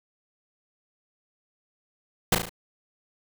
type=noise with echo; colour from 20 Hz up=pink; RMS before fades=-19 dBFS; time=2.32-2.35 s; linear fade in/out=5 ms; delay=36 ms; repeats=4; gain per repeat=-5 dB; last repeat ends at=2.494 s; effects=none